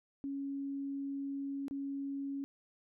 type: tone with dropouts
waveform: sine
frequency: 277.2 Hz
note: C#4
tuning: in tune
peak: -36 dBFS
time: 0.24-2.44 s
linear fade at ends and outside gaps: 0 ms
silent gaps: 1.682-1.71 s
effects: none

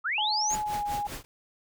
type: linear sweep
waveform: sine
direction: up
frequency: 1174.7 to 7010 Hz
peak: -26 dBFS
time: 0.04-0.56 s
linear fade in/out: 20 ms
type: tone with pitch glide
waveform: sine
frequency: 850 to 824.4 Hz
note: G#5 to G#5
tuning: +40 to -13 cents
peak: -28 dBFS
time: 0.18-1.07 s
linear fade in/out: 2 ms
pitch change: -53 cents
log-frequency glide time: 0.57-0.85 s
type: noise with tremolo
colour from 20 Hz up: pink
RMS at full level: -36 dBFS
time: 0.5-1.25 s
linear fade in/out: 0 ms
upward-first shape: triangle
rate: 5.1 Hz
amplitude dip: 100%
effects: none

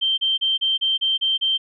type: tone bursts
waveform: sine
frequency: 3136 Hz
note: G7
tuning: in tune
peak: -17 dBFS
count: 8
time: 0.01-1.58 s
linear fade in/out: 20 ms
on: 170 ms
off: 30 ms
effects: none

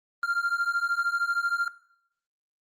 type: beating tone pair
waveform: triangle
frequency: 1385 / 1398 Hz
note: F6 / F6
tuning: -15 / +1 cents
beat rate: 13 Hz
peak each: -26 dBFS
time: 0.23-1.68 s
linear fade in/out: 2 ms
effects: noise-tail reverb RT60 0.7 s tail -18 dB re dry + Opus 24 kbps

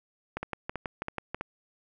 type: two click trains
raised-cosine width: 0.5 ms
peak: -18 / -17 dBFS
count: 4 / 7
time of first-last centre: 0.43-1.41 / 0.37-1.346 s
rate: 3.06 / 6.15 Hz
effects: none

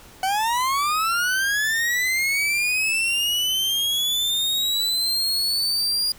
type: linear sweep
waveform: 40% pulse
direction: up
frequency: 744 to 4857 Hz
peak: -19 dBFS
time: 0.23-6.12 s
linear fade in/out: 2 ms
effects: pink hiss -47 dBFS RMS until 6.18 s

